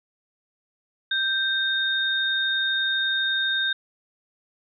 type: tone pair together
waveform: sine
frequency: 1568 / 3684 Hz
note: G6 / A#7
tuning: 0 / -21 cents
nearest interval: octave + minor third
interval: 1479 cents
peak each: -24 dBFS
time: 1.11-3.73 s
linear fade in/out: 5 ms
effects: none